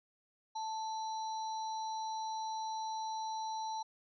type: tone with sample-and-hold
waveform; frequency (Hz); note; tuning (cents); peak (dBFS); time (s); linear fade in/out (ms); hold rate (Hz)
sine; 880; A5; 0; -36; 0.55-3.83; 10; 4900
effects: resampled to 16000 Hz